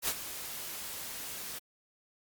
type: noise with ADSR envelope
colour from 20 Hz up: white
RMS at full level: -29 dBFS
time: 0.02-1.59 s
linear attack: 62 ms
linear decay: 50 ms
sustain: -12 dB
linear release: 9 ms
effects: Opus 48 kbps